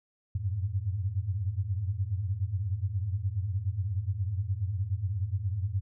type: tone cluster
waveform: sine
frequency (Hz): 89.4 / 96.6 / 106.2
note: F2 / G2 / G#2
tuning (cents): +41 / -25 / +39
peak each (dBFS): -33 / -33 / -32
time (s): 0.35-5.81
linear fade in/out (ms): 5
effects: none